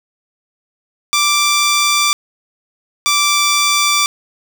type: tone pair in turn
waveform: 10% pulse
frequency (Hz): 1174.7 / 1169.8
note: D6 / D6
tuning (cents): 0 / -7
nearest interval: unison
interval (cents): 7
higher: first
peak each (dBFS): -3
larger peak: neither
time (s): 1.13-2.13 / 3.06-4.06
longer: neither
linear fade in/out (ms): 0
effects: none